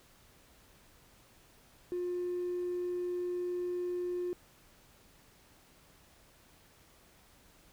sine tone with hard clipping, 356 Hz, F4, 33 cents sharp, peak -33 dBFS, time 1.92-4.33 s, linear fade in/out 0 ms, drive 1 dB, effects pink hiss -62 dBFS RMS until 7.72 s

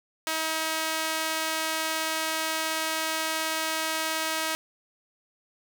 sawtooth tone with high-pass filter, 318.6 Hz, D#4, 41 cents sharp, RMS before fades -29 dBFS, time 0.27-4.55 s, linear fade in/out 0 ms, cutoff 940 Hz, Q 0.52, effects none

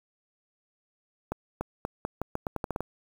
accelerating click train, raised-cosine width 1 ms, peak -16 dBFS, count 12, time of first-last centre 1.32-2.806 s, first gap 290 ms, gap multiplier 0.83, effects 7-bit

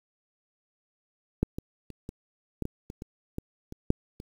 clicks, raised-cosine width 3 ms, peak -10 / -20 / -29 / -24 / -17 / -19 / -26 / -25 / -19 / -26 / -8 / -28 dBFS, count 12, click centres 1.43 / 1.585 / 1.903 / 2.091 / 2.623 / 2.654 / 2.901 / 3.021 / 3.384 / 3.724 / 3.904 / 4.201 s, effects 8-bit

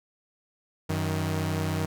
sawtooth tone pair together, 93.5 / 157.25 Hz, F#2 / D#3, +19 / +19 cents, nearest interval major sixth, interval 900 cents, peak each -25 dBFS, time 0.89-1.86 s, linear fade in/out 10 ms, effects none

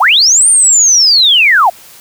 sine linear two-way sweep, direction up then down, 645 to 9100 to 645 Hz, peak -4 dBFS, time 0-1.7 s, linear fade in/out 10 ms, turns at 0.48 s, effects white hiss -37 dBFS RMS until 2 s

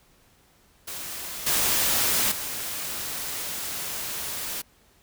white noise with level steps, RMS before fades -35 / -23 / -32 dBFS, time 0.87-4.62 s, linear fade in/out 10 ms, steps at 1.46 / 2.31 s, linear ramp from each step 10 ms, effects pink hiss -60 dBFS RMS until 5.02 s

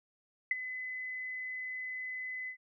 sine tone with ADSR envelope, 2019 Hz, B6, 38 cents sharp, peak -24 dBFS, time 0.51-2.57 s, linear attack 3 ms, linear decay 23 ms, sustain -13 dB, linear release 88 ms, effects none

